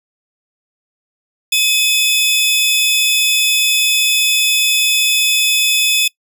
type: tone pair together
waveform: sawtooth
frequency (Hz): 2545 / 3471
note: D#7 / A7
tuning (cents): +39 / -24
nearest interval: perfect fourth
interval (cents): 537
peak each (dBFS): -11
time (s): 1.52-6.08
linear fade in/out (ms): 5
effects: noise-tail reverb RT60 0.1 s tail -23 dB re dry